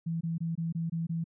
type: tone bursts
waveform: sine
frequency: 165.5 Hz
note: E3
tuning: 7 cents sharp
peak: -29 dBFS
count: 7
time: 0.06-1.242 s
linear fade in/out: 10 ms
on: 150 ms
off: 22 ms
effects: none